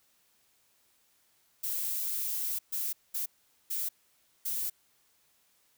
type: noise bursts at uneven times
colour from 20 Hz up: violet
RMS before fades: -33 dBFS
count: 5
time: 1.63-2.59 / 2.72-2.93 / 3.14-3.26 / 3.7-3.89 / 4.45-4.7 s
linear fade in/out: 10 ms
effects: white hiss -69 dBFS RMS until 5.77 s